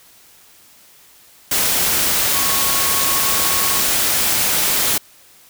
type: tone in noise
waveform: sine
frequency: 1100 Hz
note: C#6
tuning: 14 cents flat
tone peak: -26 dBFS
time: 2.34-3.81 s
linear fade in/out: 5 ms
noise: white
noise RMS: -17 dBFS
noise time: 1.51-4.98 s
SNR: -12 dB
effects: white hiss -48 dBFS RMS until 5.49 s